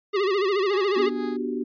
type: tone with vibrato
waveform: square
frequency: 392 Hz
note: G4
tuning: in tune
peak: -21 dBFS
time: 0.13-1.1 s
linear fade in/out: 20 ms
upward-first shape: sine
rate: 14 Hz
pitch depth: 110 cents each way
type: tone with tremolo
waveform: 15% pulse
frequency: 414.1 Hz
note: G#4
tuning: 5 cents flat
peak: -28 dBFS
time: 0.7-1.37 s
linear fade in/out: 10 ms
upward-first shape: sine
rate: 4.1 Hz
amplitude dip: 60%
type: chord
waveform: sine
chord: G major seventh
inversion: first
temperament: just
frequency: 245 / 294 / 367.5 / 392 Hz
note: B3 / D4 / F#4 / G4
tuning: -14 / +2 / -12 / 0 cents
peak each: -29 / -32 / -31 / -32 dBFS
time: 0.96-1.64 s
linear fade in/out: 10 ms
effects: resampled to 11025 Hz